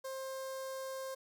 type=tone with notch filter; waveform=sawtooth; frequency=530 Hz; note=C5; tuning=22 cents sharp; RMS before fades=-42 dBFS; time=0.04-1.15 s; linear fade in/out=10 ms; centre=2500 Hz; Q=0.87; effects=none